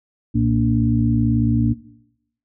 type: harmonic tone with a mistuned harmonic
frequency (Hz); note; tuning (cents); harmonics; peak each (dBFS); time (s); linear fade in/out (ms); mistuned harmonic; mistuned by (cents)
58.27; A#1; 0; 1 / 2 / 4 / 5; -25 / -19 / -19 / -21; 0.34-1.74; 20; 1; +130
effects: noise-tail reverb RT60 0.8 s tail -17 dB re dry